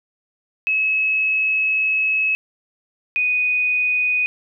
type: tone pair in turn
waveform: sine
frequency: 2577 / 2486 Hz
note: E7 / D#7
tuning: -40 / -2 cents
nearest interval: minor second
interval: 62 cents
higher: first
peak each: -16 dBFS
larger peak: neither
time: 0.67-2.35 / 3.16-4.26 s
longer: first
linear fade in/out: 0 ms
effects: none